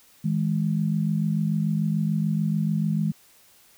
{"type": "tone pair together", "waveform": "sine", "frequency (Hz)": [160.85, 207.7], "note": ["E3", "G#3"], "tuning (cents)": [-42, 0], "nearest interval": "major third", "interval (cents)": 442, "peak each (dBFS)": [-23, -25], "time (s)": [0.24, 3.12], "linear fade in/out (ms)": 10, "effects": ["white hiss -56 dBFS RMS until 3.77 s"]}